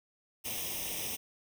white noise with comb filter, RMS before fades -37 dBFS, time 0.44-1.17 s, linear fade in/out 20 ms, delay 0.34 ms, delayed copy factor +0.8, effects none

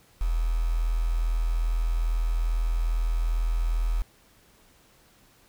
sine tone with quantisation, 41.2 Hz, E1, in tune, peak -22 dBFS, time 0.21-4.02 s, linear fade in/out 0 ms, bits 7, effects pink hiss -59 dBFS RMS until 5.48 s

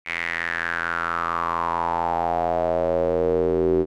square tone with band-pass filter sweep, 42.21 Hz, E1, 42 cents sharp, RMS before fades -23 dBFS, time 0.05-3.86 s, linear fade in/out 50 ms, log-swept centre 2200 to 360 Hz, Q 6, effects none

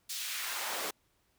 pink noise with high-pass filter sweep, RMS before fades -37 dBFS, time 0.09-0.91 s, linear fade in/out 10 ms, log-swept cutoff 4300 to 410 Hz, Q 1.1, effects pink hiss -73 dBFS RMS until 1.38 s

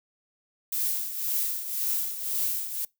violet noise with tremolo, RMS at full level -26 dBFS, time 0.72-2.85 s, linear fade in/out 5 ms, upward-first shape triangle, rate 1.9 Hz, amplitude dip 70%, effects noise-tail reverb RT60 0.2 s tail -24 dB re dry

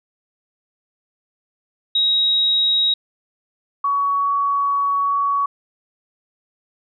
sine tone pair in turn, 3805 / 1124.7 Hz, A#7 / C#6, +35 / +25 cents, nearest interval octave + major sixth, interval 2110 cents, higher first, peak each -14 / -16 dBFS, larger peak first, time 1.95-2.94 / 3.84-5.46 s, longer second, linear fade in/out 5 ms, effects none

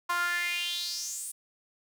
sawtooth tone with high-pass filter sweep, 349.3 Hz, F4, in tune, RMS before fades -32 dBFS, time 0.09-1.32 s, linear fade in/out 10 ms, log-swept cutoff 1100 to 9700 Hz, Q 5.3, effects none

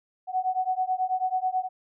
sine beating tone pair, 740 / 749.2 Hz, F#5 / F#5, 0 / +21 cents, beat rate 9.2 Hz, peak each -27 / -27 dBFS, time 0.27-1.69 s, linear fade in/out 50 ms, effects none

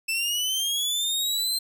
sawtooth linear sweep, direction up, 2637 to 4149 Hz, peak -21 dBFS, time 0.08-1.59 s, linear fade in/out 10 ms, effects none

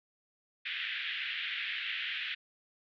white band-pass noise, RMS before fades -37 dBFS, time 0.65-2.35 s, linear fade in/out 10 ms, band 1600 to 3400 Hz, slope 48 dB/octave, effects none

